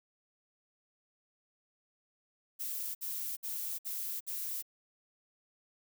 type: noise bursts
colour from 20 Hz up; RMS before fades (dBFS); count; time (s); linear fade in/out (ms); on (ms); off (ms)
violet; -38; 5; 2.59-4.626; 20; 360; 59
effects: none